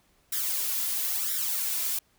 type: noise with flanger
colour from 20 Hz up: blue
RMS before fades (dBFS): -29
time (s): 0.32-1.99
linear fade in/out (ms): 5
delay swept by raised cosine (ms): 0.55 to 2.95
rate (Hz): 0.99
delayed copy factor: +0.75
effects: pink hiss -66 dBFS RMS until 2.18 s